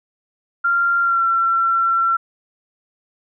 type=tone with pitch glide; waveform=sine; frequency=1387 to 1354.5 Hz; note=F6 to E6; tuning=-12 to +47 cents; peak=-14 dBFS; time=0.64-2.17 s; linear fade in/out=10 ms; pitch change=-41 cents; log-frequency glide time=1.02-1.24 s; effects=none